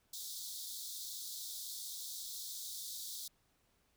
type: high-pass noise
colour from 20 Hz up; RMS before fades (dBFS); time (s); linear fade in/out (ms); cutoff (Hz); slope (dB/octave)
pink; -45; 0.13-3.28; 5; 3500; 96
effects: pink hiss -75 dBFS RMS until 3.96 s